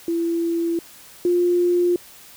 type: tone pair in turn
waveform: sine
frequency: 336.4 / 352.2 Hz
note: E4 / F4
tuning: +35 / +15 cents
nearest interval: minor second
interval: 80 cents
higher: second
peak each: -19 / -15 dBFS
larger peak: second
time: 0.08-0.79 / 1.25-1.96 s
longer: neither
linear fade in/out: 2 ms
effects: white hiss -45 dBFS RMS until 2.36 s